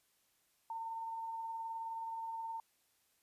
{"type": "tone with tremolo", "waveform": "sine", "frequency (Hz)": 906, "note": "A#5", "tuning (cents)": -50, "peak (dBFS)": -38, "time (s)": [0.7, 2.6], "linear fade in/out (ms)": 2, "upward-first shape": "triangle", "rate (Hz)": 19, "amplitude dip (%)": 30, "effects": ["white hiss -75 dBFS RMS until 3.22 s", "resampled to 32000 Hz"]}